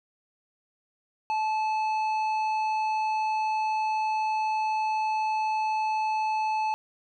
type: tone with tanh clipping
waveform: triangle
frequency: 868 Hz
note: A5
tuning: 24 cents flat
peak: -26 dBFS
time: 1.3-6.74 s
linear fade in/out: 0 ms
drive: 13 dB
effects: none